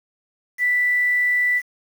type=tone with quantisation; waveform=sine; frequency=1975 Hz; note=B6; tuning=in tune; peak=-16 dBFS; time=0.58-1.62 s; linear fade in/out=50 ms; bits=7; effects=none